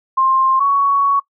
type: tone pair in turn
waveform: sine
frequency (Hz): 1057 / 1117.3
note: C6 / C#6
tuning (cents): +17 / +13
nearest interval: minor second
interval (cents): 96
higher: second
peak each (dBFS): -11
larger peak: neither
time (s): 0.17-0.6 / 0.6-1.2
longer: second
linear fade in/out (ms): 10
effects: noise-tail reverb RT60 0.1 s tail -21 dB re dry